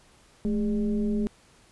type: tone with frequency modulation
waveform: sine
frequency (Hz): 214.3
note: A3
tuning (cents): -45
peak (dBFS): -23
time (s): 0.45-1.27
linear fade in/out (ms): 0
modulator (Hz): 192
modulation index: 0.74
effects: pink hiss -58 dBFS RMS until 1.71 s + resampled to 24000 Hz